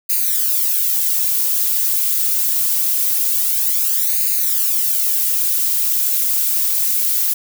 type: noise with flanger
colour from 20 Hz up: violet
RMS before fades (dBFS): -17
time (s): 0.09-7.34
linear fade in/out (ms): 10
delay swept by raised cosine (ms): 0.44 to 3.84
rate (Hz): 0.24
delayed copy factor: +0.85
effects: none